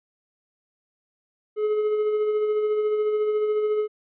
triangle tone with tremolo, 424.9 Hz, G#4, 40 cents sharp, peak -17 dBFS, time 1.56-3.88 s, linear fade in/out 50 ms, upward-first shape sine, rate 14 Hz, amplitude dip 35%, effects resampled to 8000 Hz

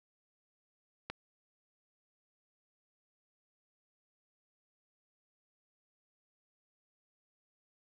click, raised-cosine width 0.3 ms, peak -22 dBFS, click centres 1.1 s, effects none

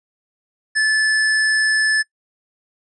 square tone, 1739 Hz, A6, 21 cents flat, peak -15 dBFS, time 0.75-2.03 s, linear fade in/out 20 ms, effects noise-tail reverb RT60 0.1 s tail -21 dB re dry + resampled to 22050 Hz

